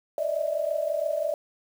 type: tone cluster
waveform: sine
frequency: 583 / 609 / 652 Hz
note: D5 / D#5 / E5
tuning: -13 / -37 / -19 cents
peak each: -29 dBFS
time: 0.18-1.34 s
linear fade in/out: 2 ms
effects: 8-bit